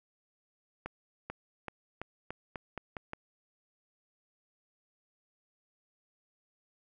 accelerating click train, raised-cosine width 0.5 ms, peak -23 dBFS, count 9, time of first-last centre 0.86-3.134 s, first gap 440 ms, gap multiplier 0.87, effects none

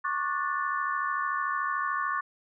sine chord, D major seventh, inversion third, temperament just, 1101.2 / 1174.7 / 1468.3 / 1762 Hz, C#6 / D6 / F#6 / A6, -12 / 0 / -14 / +2 cents, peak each -30 / -33 / -35 / -34 dBFS, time 0.04-2.21 s, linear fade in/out 10 ms, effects none

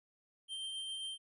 square tone with tremolo, 3144 Hz, G7, 4 cents sharp, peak -39 dBFS, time 0.48-1.18 s, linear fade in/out 50 ms, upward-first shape triangle, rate 7.4 Hz, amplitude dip 25%, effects resampled to 24000 Hz

